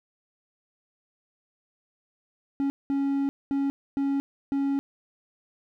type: tone bursts at uneven times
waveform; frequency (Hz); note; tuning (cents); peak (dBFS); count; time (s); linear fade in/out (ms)
triangle; 277.2; C#4; 0; -21; 5; 2.6-2.7 / 2.9-3.29 / 3.51-3.7 / 3.97-4.2 / 4.52-4.79; 0
effects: none